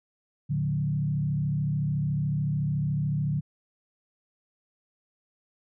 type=tone with frequency modulation; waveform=sine; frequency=146.83 Hz; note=D3; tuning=in tune; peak=-24 dBFS; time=0.49-3.41 s; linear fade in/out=20 ms; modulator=33.8 Hz; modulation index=0.84; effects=none